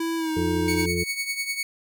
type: tone with pitch glide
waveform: square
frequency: 330 to 315.3 Hz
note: E4 to D#4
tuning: +2 to +23 cents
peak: -25 dBFS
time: 0-0.86 s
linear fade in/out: 5 ms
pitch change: -79 cents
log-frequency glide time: 0.17-0.32 s
type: harmonic tone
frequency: 87.31 Hz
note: F2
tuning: in tune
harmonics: 1 / 2 / 4 / 5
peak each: -29 / -29 / -29 / -29 dBFS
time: 0.36-1.04 s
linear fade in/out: 10 ms
type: tone with tremolo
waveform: sawtooth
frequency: 2225 Hz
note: C#7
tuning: 6 cents sharp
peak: -20 dBFS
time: 0.68-1.63 s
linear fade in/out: 2 ms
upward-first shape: triangle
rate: 10 Hz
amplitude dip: 75%
effects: none